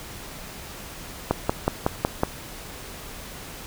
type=click train; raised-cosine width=1 ms; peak=-5 dBFS; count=6; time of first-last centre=1.31-2.234 s; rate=5.41 Hz; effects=pink hiss -39 dBFS RMS until 3.66 s